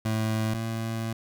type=tone pair in turn; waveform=25% pulse; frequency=110 / 113.03 Hz; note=A2 / A2; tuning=0 / +47 cents; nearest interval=unison; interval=47 cents; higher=second; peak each=-21 / -25 dBFS; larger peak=first; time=0.05-0.54 / 0.54-1.13 s; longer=second; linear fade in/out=5 ms; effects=none